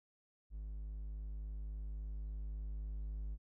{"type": "tone with level ramp", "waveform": "triangle", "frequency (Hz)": 51.8, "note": "G#1", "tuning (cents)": -4, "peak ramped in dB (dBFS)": [-40, -37], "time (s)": [0.5, 3.38], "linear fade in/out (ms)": 50, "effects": []}